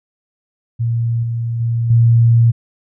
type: tone with level steps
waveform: sine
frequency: 116.5 Hz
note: A#2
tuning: 1 cent flat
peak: -14 / -17 / -14 / -7 dBFS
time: 0.79-2.52 s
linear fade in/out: 20 ms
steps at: 1.23 / 1.6 / 1.9 s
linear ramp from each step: 5 ms
effects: none